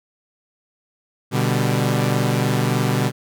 sawtooth chord, G major, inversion first, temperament equal, 123.47 / 146.83 / 196 Hz, B2 / D3 / G3, 0 / 0 / 0 cents, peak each -16 / -18 / -20 dBFS, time 1.31-3.12 s, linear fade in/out 50 ms, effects none

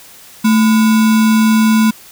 sine tone with sample-and-hold, 220 Hz, A3, in tune, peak -7 dBFS, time 0.44-1.91 s, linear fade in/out 10 ms, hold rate 1225 Hz, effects white hiss -39 dBFS RMS until 2.11 s

